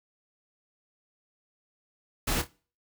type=noise with echo; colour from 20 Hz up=pink; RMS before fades=-28 dBFS; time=2.27-2.42 s; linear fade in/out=10 ms; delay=27 ms; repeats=2; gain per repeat=-11 dB; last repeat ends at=2.474 s; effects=noise-tail reverb RT60 0.4 s tail -23 dB re dry